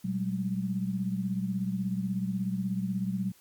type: tone cluster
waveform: sine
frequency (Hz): 119.6 / 188 / 204.4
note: A#2 / F#3 / G#3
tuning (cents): +45 / +28 / -27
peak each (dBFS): -37 / -29 / -35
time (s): 0.04-3.32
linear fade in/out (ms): 10
effects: white hiss -60 dBFS RMS until 3.4 s + MP3 96 kbps